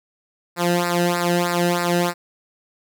sawtooth tone with flanger, 174.61 Hz, F3, in tune, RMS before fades -20 dBFS, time 0.56-2.14 s, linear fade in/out 50 ms, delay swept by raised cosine 0.31 to 0.91 ms, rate 3.2 Hz, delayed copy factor -1, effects none

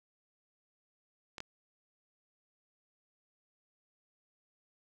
clicks, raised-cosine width 0.2 ms, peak -25 / -22 dBFS, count 2, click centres 1.382 / 1.404 s, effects none

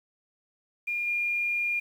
sine tone with level steps, 2413 Hz, D7, 46 cents sharp, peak -27 / -25 dBFS, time 0.87-1.8 s, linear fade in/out 10 ms, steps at 1.07 s, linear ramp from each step 5 ms, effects 9-bit

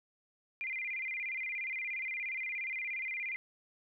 sine tone with vibrato, 2225 Hz, C#7, 6 cents sharp, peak -35 dBFS, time 0.61-3.36 s, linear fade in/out 0 ms, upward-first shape square, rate 17 Hz, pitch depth 130 cents each way, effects none

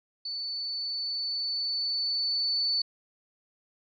sine tone with level ramp, 4488 Hz, C#8, 21 cents sharp, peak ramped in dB -32 to -24 dBFS, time 0.25-2.82 s, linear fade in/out 5 ms, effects none

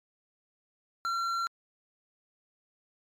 sine tone with hard clipping, 1364 Hz, F6, 41 cents flat, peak -30 dBFS, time 1.05-1.47 s, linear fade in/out 0 ms, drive 8 dB, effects MP3 96 kbps

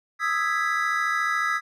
triangle chord, E major seventh, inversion third, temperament equal, 1244.5 / 1318.5 / 1661.2 / 1975.5 Hz, D#6 / E6 / G#6 / B6, 0 / 0 / 0 / 0 cents, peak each -26 dBFS, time 0.19-1.61 s, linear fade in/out 50 ms, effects none

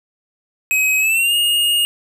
square tone with pitch glide, 2540 to 2851 Hz, D#7 to F7, +35 to +35 cents, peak -14 dBFS, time 0.71-1.85 s, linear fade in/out 0 ms, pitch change +200 cents, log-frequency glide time 0.99-1.34 s, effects none

